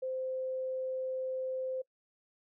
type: tone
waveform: sine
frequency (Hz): 519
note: C5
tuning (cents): -14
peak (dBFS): -33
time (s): 0.02-1.82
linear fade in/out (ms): 10
effects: noise-tail reverb RT60 0.1 s tail -23 dB re dry